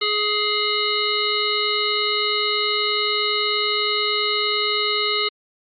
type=harmonic tone; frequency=419.4 Hz; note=G#4; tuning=17 cents sharp; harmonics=1 / 3 / 5 / 7 / 9 / 10; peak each=-26 / -26 / -26 / -26 / -26 / -26 dBFS; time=0.01-5.29 s; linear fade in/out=10 ms; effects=Opus 48 kbps